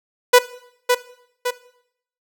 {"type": "tone with echo", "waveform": "sawtooth", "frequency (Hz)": 493.9, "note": "B4", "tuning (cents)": 0, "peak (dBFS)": -3, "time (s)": [0.33, 0.39], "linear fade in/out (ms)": 10, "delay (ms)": 560, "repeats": 2, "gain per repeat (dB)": -6, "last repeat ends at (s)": 1.51, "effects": ["noise-tail reverb RT60 0.7 s tail -17 dB re dry"]}